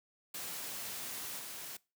white noise with level steps, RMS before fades -42 / -45 dBFS, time 0.34-1.77 s, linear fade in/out 5 ms, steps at 1.39 s, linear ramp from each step 2 ms, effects noise-tail reverb RT60 0.3 s tail -23 dB re dry + high-pass 100 Hz 12 dB/octave

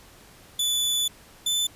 sawtooth tone pair in turn, 3475 / 3517 Hz, A7 / A7, -22 / -1 cents, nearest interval unison, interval 21 cents, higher second, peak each -19 dBFS, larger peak neither, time 0.59-1.08 / 1.46-1.67 s, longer first, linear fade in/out 5 ms, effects pink hiss -51 dBFS RMS until 1.75 s + resampled to 32000 Hz

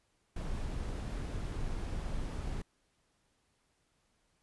brown noise, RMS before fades -37 dBFS, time 0.36-2.62 s, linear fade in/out 5 ms, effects pink hiss -75 dBFS RMS until 4.42 s + resampled to 24000 Hz

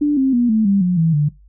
sine tone with pitch steps, 293.7 / 266.2 / 241.3 / 218.8 / 198.3 / 179.75 / 162.94 / 147.7 Hz, D4 / C4 / B3 / A3 / G3 / F#3 / E3 / D3, 0 / +30 / -40 / -9 / +20 / -50 / -20 / +10 cents, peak -12 dBFS, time 0.01-1.29 s, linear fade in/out 10 ms, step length 160 ms, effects noise-tail reverb RT60 0.2 s tail -19 dB re dry + added 50 Hz sine -44 dBFS peak until 1.48 s

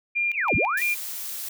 sine tone with tremolo, 2399 Hz, D7, 36 cents sharp, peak -21 dBFS, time 0.15-0.95 s, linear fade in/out 20 ms, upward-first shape square, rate 3 Hz, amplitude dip 75%
sine linear two-way sweep, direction down then up, 2895 to 54.2 to 2109 Hz, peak -22 dBFS, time 0.33-0.83 s, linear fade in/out 50 ms, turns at 0.55 s
blue noise, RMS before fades -33 dBFS, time 0.77-1.49 s, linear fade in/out 5 ms
effects none

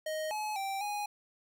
square tone with pitch steps, 624 / 852 / 781 / 827 Hz, D#5 / G#5 / G5 / G#5, +5 / +44 / -7 / -8 cents, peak -34 dBFS, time 0.06-1.06 s, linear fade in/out 5 ms, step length 250 ms, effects none

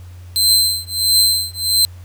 sawtooth tone with tremolo, 4102 Hz, C8, 35 cents flat, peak -6 dBFS, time 0.36-1.85 s, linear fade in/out 0 ms, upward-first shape triangle, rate 1.5 Hz, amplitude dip 100%, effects added 89 Hz sine -33 dBFS peak until 2.04 s + pink hiss -50 dBFS RMS until 2.04 s

